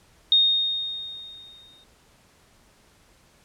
sine tone with exponential decay, 3700 Hz, A#7, 14 cents flat, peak -13 dBFS, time 0.32-1.84 s, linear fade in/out 1 ms, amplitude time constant 330 ms, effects pink hiss -58 dBFS RMS until 3.44 s + low-pass 11000 Hz 12 dB/octave

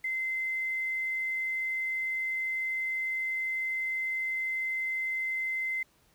sine tone with quantisation, 2067 Hz, C7, 22 cents flat, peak -29 dBFS, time 0.04-5.83 s, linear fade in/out 5 ms, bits 9, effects pink hiss -66 dBFS RMS until 6.14 s

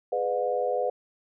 sine chord, G# diminished seventh, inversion none, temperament just, 415.3 / 498.4 / 598 / 717.6 Hz, G#4 / B4 / D5 / F5, 0 / +16 / +31 / +47 cents, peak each -33 / -27 / -31 / -30 dBFS, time 0.12-0.9 s, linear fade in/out 5 ms, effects none

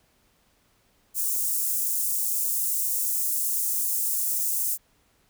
white high-pass noise, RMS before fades -26 dBFS, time 1.14-4.78 s, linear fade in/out 50 ms, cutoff 7300 Hz, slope 24 dB/octave, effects pink hiss -65 dBFS RMS until 5.29 s

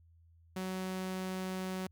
sawtooth tone, 186.7 Hz, F#3, 16 cents sharp, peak -32 dBFS, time 0.56-1.87 s, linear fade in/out 5 ms, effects added 83 Hz sine -60 dBFS peak until 1.91 s

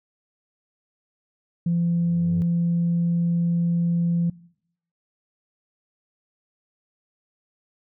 sine tone, 170.7 Hz, F3, 39 cents flat, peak -18 dBFS, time 1.66-4.3 s, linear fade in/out 5 ms
sine tone with exponential growth, 95.6 Hz, G2, 43 cents flat, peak -24 dBFS, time 1.68-2.42 s, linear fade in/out 0 ms, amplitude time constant 160 ms
effects noise-tail reverb RT60 0.7 s tail -23 dB re dry + tanh soft clip ceiling -15 dBFS

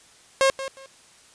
sawtooth tone with echo, 538 Hz, C5, 48 cents sharp, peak -12 dBFS, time 0.41-0.5 s, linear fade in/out 0 ms, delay 180 ms, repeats 2, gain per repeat -13 dB, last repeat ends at 0.86 s, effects white hiss -53 dBFS RMS until 1.34 s + resampled to 22050 Hz

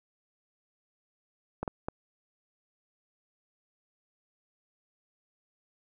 clicks, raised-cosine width 1 ms, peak -18 dBFS, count 3, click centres 1.63 / 1.678 / 1.885 s, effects none

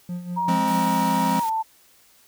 triangle tone with tremolo, 177.1 Hz, F3, 24 cents sharp, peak -24 dBFS, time 0.09-0.79 s, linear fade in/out 2 ms, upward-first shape sine, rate 5.2 Hz, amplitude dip 65%
sine tone with pitch glide, 946 to 887.8 Hz, A#5 to A5, +25 to +15 cents, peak -21 dBFS, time 0.36-1.63 s, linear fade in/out 20 ms, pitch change -110 cents, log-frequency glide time 1.42-1.47 s
square chord, F minor, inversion none, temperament equal, 174.61 / 207.7 / 261.6 Hz, F3 / Ab3 / C4, 0 / 0 / 0 cents, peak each -27 dBFS, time 0.48-1.4 s, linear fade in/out 5 ms
white noise, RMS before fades -38 dBFS, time 0.67-1.5 s, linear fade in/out 10 ms
effects white hiss -56 dBFS RMS until 2.27 s

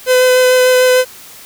45% pulse tone with vibrato, 507 Hz, B4, 45 cents sharp, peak -7 dBFS, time 0.06-1.05 s, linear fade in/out 50 ms, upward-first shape sine, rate 6.7 Hz, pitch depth 10 cents each way, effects white hiss -36 dBFS RMS until 1.45 s

